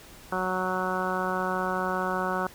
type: harmonic tone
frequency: 185 Hz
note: F#3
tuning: in tune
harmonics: 1 / 2 / 3 / 4 / 5 / 6 / 7 / 8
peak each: -34 / -34 / -34 / -34 / -34 / -34 / -34 / -34 dBFS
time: 0.32-2.47 s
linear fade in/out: 2 ms
effects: pink hiss -49 dBFS RMS until 2.54 s